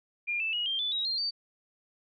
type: tone with pitch steps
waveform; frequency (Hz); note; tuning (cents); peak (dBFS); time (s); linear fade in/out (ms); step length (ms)
sine; 2408 / 2641 / 2897 / 3177 / 3485 / 3822 / 4193 / 4599; D7 / E7 / F#7 / G7 / A7 / A#7 / C8 / D8; +43 / +3 / -37 / +23 / -17 / +43 / +3 / -37; -28; 0.27-1.31; 20; 130
effects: none